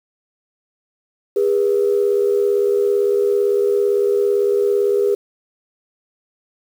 sine tone pair together, 405.7 / 483.5 Hz, G#4 / B4, -41 / -37 cents, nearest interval minor third, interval 304 cents, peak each -14 / -19 dBFS, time 1.36-5.15 s, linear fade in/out 5 ms, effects tanh soft clip ceiling -6 dBFS + 7-bit

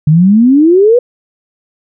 sine exponential sweep, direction up, 146.83 to 503 Hz, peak -3 dBFS, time 0.07-0.99 s, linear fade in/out 5 ms, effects none

